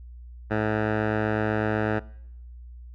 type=tone with low-pass filter; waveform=10% pulse; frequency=108 Hz; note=A2; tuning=32 cents flat; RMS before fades=-25 dBFS; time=0.5-2 s; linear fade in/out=20 ms; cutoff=1600 Hz; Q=1.6; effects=noise-tail reverb RT60 0.8 s tail -23 dB re dry + added 60 Hz sine -40 dBFS peak until 2.94 s